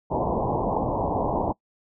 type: low-pass noise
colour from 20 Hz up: white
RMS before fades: -25 dBFS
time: 0.1-1.53 s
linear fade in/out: 20 ms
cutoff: 1000 Hz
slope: 96 dB/octave
effects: noise-tail reverb RT60 0.1 s tail -23 dB re dry